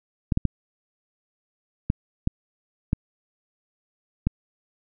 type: clicks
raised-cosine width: 5 ms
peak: -8 dBFS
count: 7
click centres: 0.322 / 0.374 / 0.453 / 1.901 / 2.274 / 2.931 / 4.27 s
effects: none